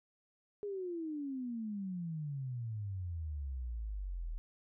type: exponential sweep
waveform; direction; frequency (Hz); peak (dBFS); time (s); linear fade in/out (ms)
sine; down; 417.5 to 38.43; -37; 0.63-4.38; 0
effects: none